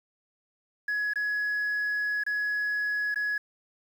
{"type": "tone with dropouts", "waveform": "sine", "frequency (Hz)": 1682, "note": "G#6", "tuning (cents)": 22, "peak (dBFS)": -24, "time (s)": [0.88, 3.38], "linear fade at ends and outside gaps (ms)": 5, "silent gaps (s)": [[1.136, 1.157], [2.237, 2.264], [3.144, 3.158]], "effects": ["tanh soft clip ceiling -24 dBFS", "9-bit"]}